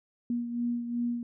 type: beating tone pair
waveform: sine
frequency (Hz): 238.4 / 241.1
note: A#3 / B3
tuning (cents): +39 / -41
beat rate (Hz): 2.7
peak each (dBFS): -29 / -37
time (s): 0.3-1.23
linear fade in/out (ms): 2
effects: none